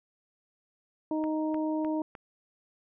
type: harmonic tone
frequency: 311.1 Hz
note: D#4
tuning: in tune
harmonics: 1 / 2 / 3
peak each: -28 / -35 / -38 dBFS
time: 1.11-2.02 s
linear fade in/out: 2 ms
type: click train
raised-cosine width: 0.5 ms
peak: -28 dBFS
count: 4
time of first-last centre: 1.24-2.152 s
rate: 3.29 Hz
effects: none